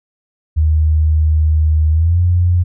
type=tone with pitch glide; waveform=sine; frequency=77.78 to 88.32 Hz; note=D#2 to F2; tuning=0 to +20 cents; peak=-9 dBFS; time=0.56-2.64 s; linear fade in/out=20 ms; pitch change=+220 cents; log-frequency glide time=1.91-2.2 s; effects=none